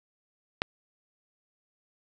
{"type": "click", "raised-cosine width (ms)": 0.3, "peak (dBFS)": -9, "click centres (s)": 0.619, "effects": []}